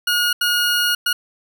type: tone bursts at uneven times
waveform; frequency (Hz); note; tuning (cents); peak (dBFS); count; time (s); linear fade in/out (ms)
20% pulse; 1438; F#6; -50; -11; 3; 0.07-0.33 / 0.41-0.95 / 1.06-1.13; 5
effects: none